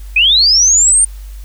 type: linear sweep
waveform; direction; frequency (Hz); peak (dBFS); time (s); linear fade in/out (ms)
sine; up; 2419 to 9010; -6; 0.16-1.05; 5
effects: added 49 Hz sine -26 dBFS peak until 1.44 s + white hiss -45 dBFS RMS until 1.44 s